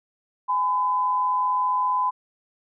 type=tone pair together; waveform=sine; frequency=833.9 / 1009 Hz; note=G#5 / B5; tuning=+7 / +37 cents; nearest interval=minor third; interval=330 cents; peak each=-30 / -20 dBFS; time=0.48-2.11 s; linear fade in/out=20 ms; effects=none